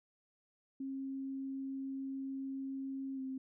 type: tone with pitch glide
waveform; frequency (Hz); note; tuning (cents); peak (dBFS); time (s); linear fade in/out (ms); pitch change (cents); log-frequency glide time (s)
sine; 269.3 to 263.6; C#4 to C4; -50 to +13; -38; 0.8-3.38; 5; -37; 3.15-3.2
effects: none